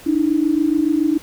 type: tone pair together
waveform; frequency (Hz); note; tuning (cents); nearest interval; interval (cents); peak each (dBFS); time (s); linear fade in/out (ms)
sine; 293.7 / 320.8; D4 / E4; 0 / -47; major second; 153; -17; 0.06-1.18; 10
effects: pink hiss -42 dBFS RMS until 1.22 s